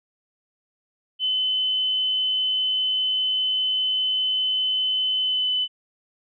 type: tone with pitch glide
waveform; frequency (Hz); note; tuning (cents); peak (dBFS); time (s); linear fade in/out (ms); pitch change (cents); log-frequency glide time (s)
sine; 3035 to 3011; F#7 to F#7; +43 to +30; -20; 1.19-5.68; 50; -13; 5.21-5.51
effects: none